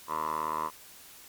10% pulse tone with band-pass filter, 78.1 Hz, D#2, 7 cents sharp, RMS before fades -32 dBFS, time 0.07-0.71 s, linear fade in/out 50 ms, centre 1000 Hz, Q 8.1, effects white hiss -51 dBFS RMS until 1.28 s + MP3 96 kbps

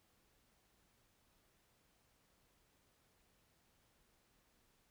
silence, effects pink hiss -75 dBFS RMS until 4.9 s

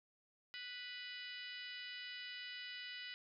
harmonic tone, 493.9 Hz, B4, in tune, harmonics 3 / 4 / 5 / 6 / 7 / 8 / 9 / 10, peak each -55 / -51 / -57 / -51 / -62 / -55 / -61 / -57 dBFS, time 0.54-3.14 s, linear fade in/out 0 ms, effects none

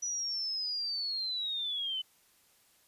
sine linear sweep, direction down, 5910 to 3000 Hz, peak -32 dBFS, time 0.02-2.02 s, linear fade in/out 10 ms, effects white hiss -66 dBFS RMS until 2.87 s + resampled to 32000 Hz

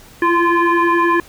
sine tone with frequency modulation, 349.2 Hz, F4, in tune, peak -11 dBFS, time 0.22-1.2 s, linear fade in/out 2 ms, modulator 689 Hz, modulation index 2, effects pink hiss -43 dBFS RMS until 1.28 s

